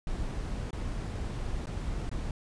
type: noise with dropouts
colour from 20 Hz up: brown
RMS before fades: -34 dBFS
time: 0.07-2.31 s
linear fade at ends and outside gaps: 2 ms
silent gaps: 0.708-0.729 / 1.659-1.669 / 2.095-2.114 s
effects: resampled to 22050 Hz